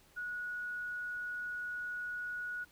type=tone; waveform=sine; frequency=1460 Hz; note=F#6; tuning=24 cents flat; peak=-37 dBFS; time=0.16-2.65 s; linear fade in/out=20 ms; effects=pink hiss -64 dBFS RMS until 2.71 s